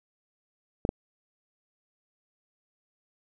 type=clicks; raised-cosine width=2 ms; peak=-13 dBFS; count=2; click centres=0.851 / 0.891 s; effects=none